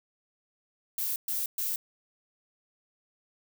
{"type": "noise bursts", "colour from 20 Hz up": "violet", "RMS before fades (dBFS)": -31, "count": 3, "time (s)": [0.98, 1.76], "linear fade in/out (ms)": 2, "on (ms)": 180, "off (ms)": 120, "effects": []}